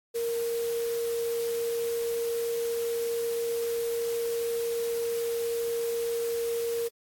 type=tone in noise; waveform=sine; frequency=466.2 Hz; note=A#4; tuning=in tune; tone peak=-27 dBFS; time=0.14-6.89 s; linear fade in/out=20 ms; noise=white; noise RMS=-41 dBFS; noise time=0.14-6.89 s; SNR=+11 dB; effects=AAC 64 kbps